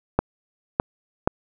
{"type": "clicks", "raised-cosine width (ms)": 1, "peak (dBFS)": -3, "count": 3, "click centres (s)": [0.19, 0.799, 1.275], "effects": []}